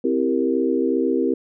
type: chord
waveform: sine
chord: C dominant seventh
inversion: none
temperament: equal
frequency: 261.6 / 329.6 / 392 / 466.2 Hz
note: C4 / E4 / G4 / Bb4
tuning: 0 / 0 / 0 / 0 cents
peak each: -22 / -23 / -23 / -24 dBFS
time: 0.04-1.34 s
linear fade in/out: 5 ms
effects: none